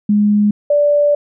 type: tone pair in turn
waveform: sine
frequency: 207.7 / 583.9 Hz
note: G#3 / D5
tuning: 0 / -10 cents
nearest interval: octave + tritone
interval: 1790 cents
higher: second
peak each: -9 / -9 dBFS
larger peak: neither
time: 0.09-0.51 / 0.7-1.15 s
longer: second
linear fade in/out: 5 ms
effects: none